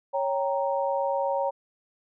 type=chord; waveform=sine; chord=G diminished; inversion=second; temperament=equal; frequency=554.4 / 784 / 932.3 Hz; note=Db5 / G5 / Bb5; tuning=0 / 0 / 0 cents; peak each=-26 / -31 / -29 dBFS; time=0.13-1.51 s; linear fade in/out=20 ms; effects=none